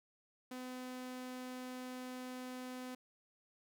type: tone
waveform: sawtooth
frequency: 253.4 Hz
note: B3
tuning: 45 cents sharp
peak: -40 dBFS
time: 0.51-2.95 s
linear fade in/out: 5 ms
effects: none